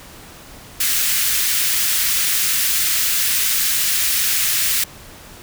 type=high-pass noise; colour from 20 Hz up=white; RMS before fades=-18 dBFS; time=0.8-4.84 s; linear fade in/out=5 ms; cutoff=1500 Hz; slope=24 dB/octave; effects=pink hiss -40 dBFS RMS until 5.42 s